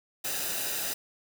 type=noise with comb filter; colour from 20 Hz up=white; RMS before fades=-32 dBFS; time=0.24-0.94 s; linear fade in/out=10 ms; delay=0.91 ms; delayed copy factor=-0.55; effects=none